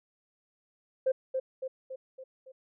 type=tone with echo; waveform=sine; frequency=523.3 Hz; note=C5; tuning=in tune; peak=-22 dBFS; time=1.06-1.12 s; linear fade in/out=10 ms; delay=280 ms; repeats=5; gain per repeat=-5 dB; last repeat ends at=2.52 s; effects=tanh soft clip ceiling -19 dBFS